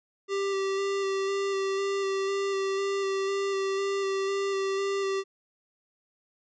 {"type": "tone with vibrato", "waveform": "square", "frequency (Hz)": 392, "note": "G4", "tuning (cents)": 0, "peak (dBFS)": -27, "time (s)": [0.28, 5.24], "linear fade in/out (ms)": 50, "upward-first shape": "square", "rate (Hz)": 2, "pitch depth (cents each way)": 13, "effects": ["resampled to 16000 Hz"]}